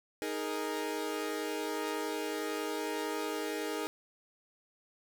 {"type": "chord", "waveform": "sawtooth", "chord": "D# suspended fourth", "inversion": "none", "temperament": "equal", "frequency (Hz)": [311.1, 415.3, 466.2], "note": ["D#4", "G#4", "A#4"], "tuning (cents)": [0, 0, 0], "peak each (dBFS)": [-34, -34, -35], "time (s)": [0.22, 3.87], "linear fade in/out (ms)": 0, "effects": []}